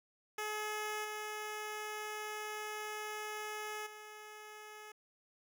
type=tone with level steps; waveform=10% pulse; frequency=425.1 Hz; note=G#4; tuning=40 cents sharp; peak=-29 / -32 / -41 dBFS; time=0.38-4.92 s; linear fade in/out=5 ms; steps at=1.04 / 3.86 s; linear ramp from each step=10 ms; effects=none